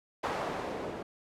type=noise with low-pass filter sweep; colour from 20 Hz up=blue; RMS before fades=-36 dBFS; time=0.23-1.03 s; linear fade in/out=10 ms; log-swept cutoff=860 to 420 Hz; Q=1; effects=none